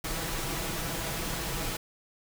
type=noise with comb filter; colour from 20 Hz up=pink; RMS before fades=-33 dBFS; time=0.04-1.77 s; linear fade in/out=5 ms; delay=6.1 ms; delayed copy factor=+0.5; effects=none